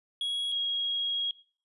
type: tone pair in turn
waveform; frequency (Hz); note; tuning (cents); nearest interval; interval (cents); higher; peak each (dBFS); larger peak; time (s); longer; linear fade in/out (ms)
triangle / sine; 3322 / 3291; G#7 / G#7; 0 / -16; unison; 16; first; -27; neither; 0.21-0.52 / 0.52-1.31; second; 2
effects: noise-tail reverb RT60 0.4 s tail -17 dB re dry + resampled to 24000 Hz